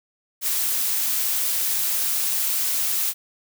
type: noise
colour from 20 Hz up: blue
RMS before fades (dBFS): -23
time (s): 0.41-3.14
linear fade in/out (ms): 50
effects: none